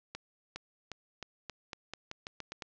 accelerating click train, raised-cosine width 0.2 ms, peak -23 dBFS, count 12, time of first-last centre 0.15-2.622 s, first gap 410 ms, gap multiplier 0.87, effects resampled to 16000 Hz + 9-bit

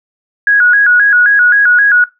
sine tone with vibrato, 1554 Hz, G6, 16 cents flat, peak -5 dBFS, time 0.47-2.04 s, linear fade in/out 2 ms, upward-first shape square, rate 3.8 Hz, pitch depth 110 cents each way, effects noise-tail reverb RT60 0.2 s tail -18 dB re dry

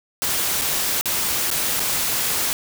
white noise with dropouts, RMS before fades -22 dBFS, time 0.22-2.53 s, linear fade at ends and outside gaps 0 ms, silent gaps 0.613-0.618 / 1.011-1.057 / 1.503-1.513 / 1.796-1.802 s, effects none

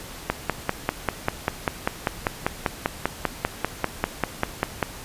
click train, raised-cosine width 0.5 ms, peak -5 dBFS, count 24, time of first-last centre 0.3-4.828 s, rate 5.08 Hz, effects pink hiss -39 dBFS RMS until 5.04 s + resampled to 32000 Hz

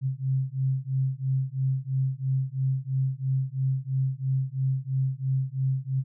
sine beating tone pair, 131.3 / 134.3 Hz, C3 / C3, +6 / +46 cents, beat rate 3 Hz, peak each -27 dBFS, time 0.01-6.04 s, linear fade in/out 50 ms, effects none

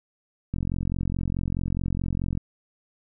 click train, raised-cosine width 5 ms, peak -15 dBFS, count 83, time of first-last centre 0.54-2.374 s, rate 44.7 Hz, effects none

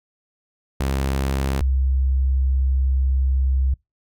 sawtooth / sine tone pair in turn, 67.5 / 65.96 Hz, C#2 / C2, -45 / +15 cents, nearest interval unison, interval 40 cents, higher first, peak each -16 dBFS, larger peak neither, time 0.8-1.61 / 1.61-3.74 s, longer second, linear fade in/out 5 ms, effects noise-tail reverb RT60 0.2 s tail -26 dB re dry

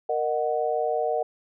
sine chord, D# minor, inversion second, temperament equal with one note detuned, 466.2 / 613.7 / 740 Hz, A#4 / D#5 / F#5, 0 / -24 / 0 cents, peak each -27 dBFS, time 0.09-1.23 s, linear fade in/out 5 ms, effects none

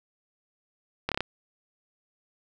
slowing click train, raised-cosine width 0.3 ms, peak -11 dBFS, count 5, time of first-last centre 1.09-1.206 s, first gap 27 ms, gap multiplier 1.05, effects none

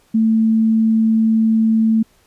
sine tone, 222.3 Hz, A3, 18 cents sharp, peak -11 dBFS, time 0.14-2.03 s, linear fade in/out 10 ms, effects pink hiss -56 dBFS RMS until 2.26 s + resampled to 32000 Hz

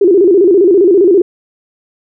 sine tone with vibrato, 372 Hz, F#4, 9 cents sharp, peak -4 dBFS, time 0.01-1.22 s, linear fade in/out 5 ms, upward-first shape square, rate 15 Hz, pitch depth 130 cents each way, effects none

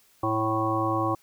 harmonic tone, 110 Hz, A2, in tune, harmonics 1 / 3 / 5 / 7 / 9 / 10, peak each -31 / -28 / -32 / -31 / -33 / -28 dBFS, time 0.23-1.15 s, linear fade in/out 5 ms, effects white hiss -61 dBFS RMS until 1.22 s

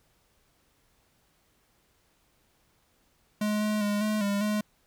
square tone with pitch steps, 210.6 / 212.2 / 206.1 / 213.5 / 201.6 / 210.7 Hz, G#3 / G#3 / G#3 / G#3 / G3 / G#3, +24 / +38 / -13 / +48 / +49 / +25 cents, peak -26 dBFS, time 3.41-4.61 s, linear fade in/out 5 ms, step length 200 ms, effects pink hiss -68 dBFS RMS until 4.86 s

